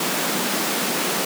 pink high-pass noise, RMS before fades -23 dBFS, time 0-1.25 s, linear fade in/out 5 ms, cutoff 170 Hz, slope 48 dB/octave, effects none

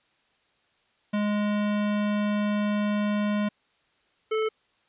square tone pair in turn, 207.7 / 436.9 Hz, G#3 / A4, 0 / -12 cents, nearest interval octave + minor second, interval 1288 cents, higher second, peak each -24 dBFS, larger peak neither, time 1.13-3.49 / 4.31-4.49 s, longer first, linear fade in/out 10 ms, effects white hiss -67 dBFS RMS until 4.88 s + resampled to 8000 Hz

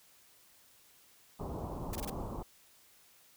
pink low-pass noise, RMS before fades -40 dBFS, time 1.39-2.43 s, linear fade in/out 10 ms, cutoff 1100 Hz, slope 48 dB/octave
white noise bursts, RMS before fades -42 dBFS, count 4, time 1.93-2.098 s, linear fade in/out 2 ms, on 24 ms, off 24 ms
effects white hiss -63 dBFS RMS until 3.36 s

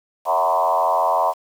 sine tone with frequency modulation, 830.6 Hz, G#5, in tune, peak -15 dBFS, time 0.25-1.34 s, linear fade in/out 50 ms, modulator 85.7 Hz, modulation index 2.8, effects 7-bit

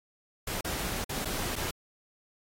pink noise with dropouts, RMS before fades -34 dBFS, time 0.47-1.71 s, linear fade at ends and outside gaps 5 ms, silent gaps 0.61-0.645 / 1.044-1.092 / 1.249-1.254 / 1.557-1.561 s, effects AAC 48 kbps

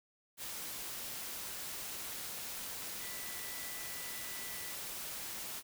sine tone in noise, 1978 Hz, B6, 2 cents sharp, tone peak -51 dBFS, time 2.98-4.76 s, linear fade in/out 50 ms, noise white, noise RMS -43 dBFS, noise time 0.37-5.63 s, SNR -11 dB, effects none

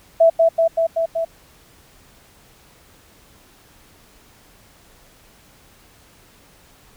sine tone with echo, 659.3 Hz, E5, in tune, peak -8 dBFS, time 0.2-0.3 s, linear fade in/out 10 ms, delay 190 ms, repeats 5, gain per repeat -2 dB, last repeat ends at 1.25 s, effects pink hiss -51 dBFS RMS until 6.96 s

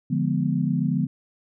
sine chord, D diminished seventh, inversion none, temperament equal, 146.83 / 174.61 / 207.7 / 246.9 Hz, D3 / F3 / Ab3 / Cb4, 0 / 0 / 0 / 0 cents, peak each -25 / -25 / -28 / -26 dBFS, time 0.1-1.07 s, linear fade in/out 10 ms, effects none

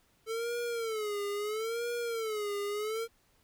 square tone with vibrato, 440 Hz, A4, in tune, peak -33 dBFS, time 0.26-3.08 s, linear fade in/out 50 ms, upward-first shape sine, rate 0.75 Hz, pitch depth 140 cents each way, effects pink hiss -69 dBFS RMS until 3.43 s

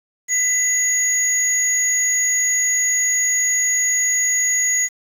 sine tone pair together, 2000 / 6727 Hz, B6 / G#8, +21 / +21 cents, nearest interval octave + major sixth, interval 2100 cents, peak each -19 / -15 dBFS, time 0.28-4.89 s, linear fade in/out 50 ms, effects tanh soft clip ceiling -12 dBFS + 7-bit

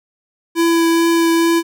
square tone with vibrato, 333.5 Hz, E4, 20 cents sharp, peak -12 dBFS, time 0.55-1.63 s, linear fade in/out 50 ms, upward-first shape triangle, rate 2.3 Hz, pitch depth 11 cents each way, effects none

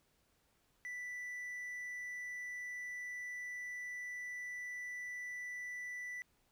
triangle tone, 1975.5 Hz, B6, in tune, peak -40 dBFS, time 0.85-6.22 s, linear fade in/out 0 ms, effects pink hiss -75 dBFS RMS until 6.51 s

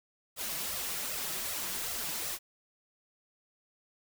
white noise with flanger, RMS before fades -36 dBFS, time 0.36-2.39 s, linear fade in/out 50 ms, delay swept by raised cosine 1.5 to 6.2 ms, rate 2.6 Hz, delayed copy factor +0.9, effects none

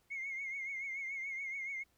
sine tone with vibrato, 2159 Hz, C#7, 46 cents flat, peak -37 dBFS, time 0.1-1.84 s, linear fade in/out 20 ms, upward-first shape triangle, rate 7 Hz, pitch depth 72 cents each way, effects tanh soft clip ceiling -34 dBFS + pink hiss -74 dBFS RMS until 1.97 s

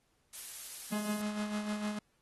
blue noise, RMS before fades -43 dBFS, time 0.33-1.22 s, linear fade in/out 5 ms
45% pulse tone with tremolo, 210 Hz, G#3, 19 cents sharp, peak -32 dBFS, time 0.92-1.99 s, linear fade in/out 5 ms, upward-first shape sine, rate 6.6 Hz, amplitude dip 50%
effects pink hiss -75 dBFS RMS until 2.21 s + AAC 32 kbps

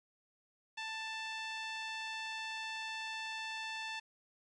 5% pulse tone with low-pass filter, 884 Hz, A5, 8 cents sharp, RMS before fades -42 dBFS, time 0.77-4 s, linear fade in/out 10 ms, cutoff 3000 Hz, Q 1.1, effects resampled to 22050 Hz + 11-bit

